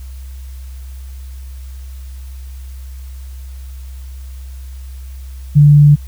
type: tone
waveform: sine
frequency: 146.4 Hz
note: D3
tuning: 5 cents flat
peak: -3 dBFS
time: 5.55-5.96 s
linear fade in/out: 20 ms
effects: added 65 Hz sine -27 dBFS peak until 6.07 s + white hiss -47 dBFS RMS until 6.07 s